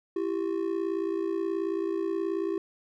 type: ring-modulated tone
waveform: triangle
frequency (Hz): 363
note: F#4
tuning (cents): -33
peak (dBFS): -22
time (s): 0.16-2.58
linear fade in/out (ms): 2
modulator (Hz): 29.3
effects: none